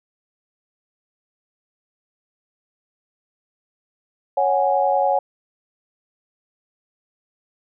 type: chord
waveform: sine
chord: C# suspended fourth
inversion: none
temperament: equal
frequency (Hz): 554.4 / 740 / 830.6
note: C#5 / F#5 / G#5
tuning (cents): 0 / 0 / 0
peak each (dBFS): -20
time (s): 4.37-5.19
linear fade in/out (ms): 5
effects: none